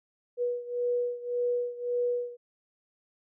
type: beating tone pair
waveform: sine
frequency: 485.9 / 487.7 Hz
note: B4 / B4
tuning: -28 / -22 cents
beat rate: 1.8 Hz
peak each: -29 / -32 dBFS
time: 0.37-2.37 s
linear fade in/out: 50 ms
effects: none